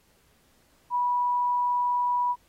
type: tone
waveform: sine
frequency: 978 Hz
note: B5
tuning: 17 cents flat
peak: -22 dBFS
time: 0.9-2.36 s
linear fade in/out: 50 ms
effects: pink hiss -64 dBFS RMS until 2.48 s + AAC 48 kbps